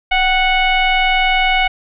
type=tone with frequency modulation; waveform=sine; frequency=1480 Hz; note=F#6; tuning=in tune; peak=-11 dBFS; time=0.11-1.68 s; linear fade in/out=10 ms; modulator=730 Hz; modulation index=1.9; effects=none